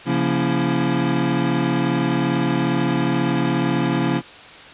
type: tone cluster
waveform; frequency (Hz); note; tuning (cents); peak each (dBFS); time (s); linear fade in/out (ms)
square; 136.5 / 174.4 / 237 / 279.3 / 333.9; C#3 / F3 / A#3 / C#4 / E4; -26 / -2 / +29 / +13 / +22; -25; 0.05-4.22; 50
effects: white hiss -40 dBFS RMS until 4.73 s + resampled to 8000 Hz